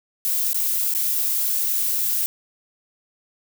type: noise with dropouts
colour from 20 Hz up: violet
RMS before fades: -22 dBFS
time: 0.25-2.26 s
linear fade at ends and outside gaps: 0 ms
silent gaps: 0.531-0.545 / 0.938-0.949 s
effects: none